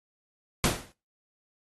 pink noise with exponential decay, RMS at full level -21 dBFS, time 0.64-0.92 s, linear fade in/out 0 ms, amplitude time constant 59 ms, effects noise-tail reverb RT60 0.3 s tail -21 dB re dry + AAC 32 kbps

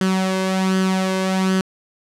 sawtooth tone with flanger, 188.7 Hz, F#3, 34 cents sharp, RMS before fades -19 dBFS, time 0.01-1.61 s, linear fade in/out 2 ms, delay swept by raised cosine 0.63 to 1.93 ms, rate 1.3 Hz, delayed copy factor +0.55, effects low-pass 9000 Hz 12 dB/octave

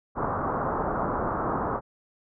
white low-pass noise, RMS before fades -28 dBFS, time 0.15-1.81 s, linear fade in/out 50 ms, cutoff 1300 Hz, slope 48 dB/octave, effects none

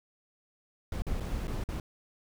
brown noise with dropouts, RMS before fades -33 dBFS, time 0.92-1.8 s, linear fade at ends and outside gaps 2 ms, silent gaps 1.021-1.067 / 1.201-1.205 / 1.472-1.479 / 1.639-1.688 s, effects none

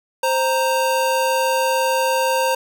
square tone pair together, 523.3 / 928.7 Hz, C5 / A#5, 0 / -7 cents, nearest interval minor seventh, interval 993 cents, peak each -20 dBFS, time 0.23-2.55 s, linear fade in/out 5 ms, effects none

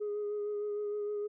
sine tone with vibrato, 415.3 Hz, G#4, in tune, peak -31 dBFS, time 0-1.28 s, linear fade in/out 20 ms, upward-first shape sine, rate 6.5 Hz, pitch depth 18 cents each way, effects tanh soft clip ceiling -30 dBFS

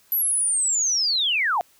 sine linear sweep, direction down, 12000 to 659.3 Hz, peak -19 dBFS, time 0.12-1.61 s, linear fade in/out 0 ms, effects white hiss -58 dBFS RMS until 1.79 s

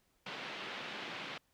white band-pass noise, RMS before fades -44 dBFS, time 0.26-1.38 s, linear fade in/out 5 ms, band 140 to 3400 Hz, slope 24 dB/octave, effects pink hiss -75 dBFS RMS until 1.53 s

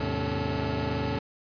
25% pulse tone cluster, 78.9 / 107.3 / 129 / 281.8 / 436.2 Hz, D#2 / A2 / C3 / C#4 / A4, +25 / -43 / -24 / +29 / -15 cents, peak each -30 dBFS, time 0-1.19 s, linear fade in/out 5 ms, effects resampled to 11025 Hz

